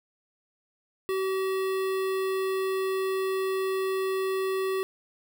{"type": "tone with notch filter", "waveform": "square", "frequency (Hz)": 381.6, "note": "G4", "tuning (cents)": -47, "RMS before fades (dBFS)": -28, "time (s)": [1.09, 4.83], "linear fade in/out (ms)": 0, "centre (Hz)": 6400, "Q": 1, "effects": []}